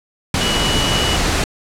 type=tone in noise; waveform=sine; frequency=2938 Hz; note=F#7; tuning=13 cents flat; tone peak=-20 dBFS; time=0.41-1.16 s; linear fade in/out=2 ms; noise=pink; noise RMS=-17 dBFS; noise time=0.34-1.44 s; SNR=-6 dB; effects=low-pass 8000 Hz 12 dB/octave